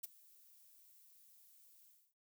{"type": "noise with ADSR envelope", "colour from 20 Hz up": "violet", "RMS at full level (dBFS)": -41, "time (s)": [0.03, 2.14], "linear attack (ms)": 12, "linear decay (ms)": 16, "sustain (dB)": -24, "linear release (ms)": 290, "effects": ["noise-tail reverb RT60 0.3 s tail -23 dB re dry"]}